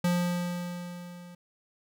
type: tone with level ramp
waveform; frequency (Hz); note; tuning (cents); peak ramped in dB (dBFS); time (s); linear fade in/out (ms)
square; 176.1; F3; +15; -23 to -46; 0.04-1.35; 5
effects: none

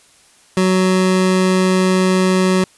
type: tone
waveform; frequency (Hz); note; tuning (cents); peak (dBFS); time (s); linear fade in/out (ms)
25% pulse; 186.1; F#3; +10; -8; 0.57-2.64; 2
effects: white hiss -50 dBFS RMS until 2.77 s + resampled to 24000 Hz

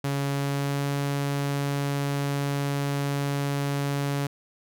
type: tone with pitch glide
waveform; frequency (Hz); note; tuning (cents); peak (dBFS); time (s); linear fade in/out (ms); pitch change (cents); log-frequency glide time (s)
sawtooth; 140 to 141.3; C#3 to C#3; +18 to +34; -21; 0.04-4.27; 5; +16; 0.32-0.88
effects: none

